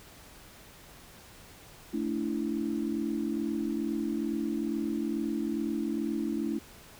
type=chord; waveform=sine; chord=A suspended fourth; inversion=none; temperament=equal with one note detuned; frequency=220 / 287.3 / 329.6 Hz; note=A3 / D4 / E4; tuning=0 / -38 / 0 cents; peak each=-33 dBFS; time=1.93-6.59 s; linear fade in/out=10 ms; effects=pink hiss -52 dBFS RMS until 6.99 s